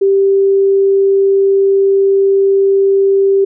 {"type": "tone", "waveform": "sine", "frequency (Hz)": 392, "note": "G4", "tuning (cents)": 0, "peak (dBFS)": -7, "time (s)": [0.01, 3.45], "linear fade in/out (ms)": 10, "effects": []}